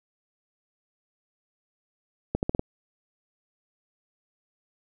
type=accelerating click train; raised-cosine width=2 ms; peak=-11 dBFS; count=5; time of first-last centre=2.35-2.594 s; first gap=79 ms; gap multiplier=0.83; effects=none